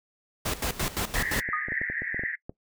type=noise with tremolo; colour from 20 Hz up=pink; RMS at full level=-28 dBFS; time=0.45-1.41 s; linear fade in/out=10 ms; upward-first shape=square; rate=5.8 Hz; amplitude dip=80%
type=band-pass noise; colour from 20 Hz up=white; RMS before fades=-32 dBFS; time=1.15-2.36 s; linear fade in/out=10 ms; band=1700 to 2000 Hz; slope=96 dB/octave
type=clicks; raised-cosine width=2 ms; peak=-23 dBFS; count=12; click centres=1.318 / 1.389 / 1.489 / 1.685 / 1.721 / 1.815 / 1.9 / 2.02 / 2.145 / 2.194 / 2.236 / 2.495 s
type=tone with exponential decay; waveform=sine; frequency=1236 Hz; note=D#6; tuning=12 cents flat; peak=-23 dBFS; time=1.53-1.72 s; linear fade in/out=2 ms; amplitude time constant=41 ms
effects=noise-tail reverb RT60 0.1 s tail -21 dB re dry